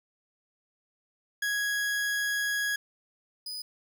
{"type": "tone pair in turn", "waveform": "40% pulse", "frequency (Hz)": [1661.2, 4978], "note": ["G#6", "D#8"], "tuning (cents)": [0, 0], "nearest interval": "octave + perfect fifth", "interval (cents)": 1900, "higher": "second", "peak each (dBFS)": [-26, -34], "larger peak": "first", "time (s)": [[1.42, 2.76], [3.46, 3.62]], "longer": "first", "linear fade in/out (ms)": 5, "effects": []}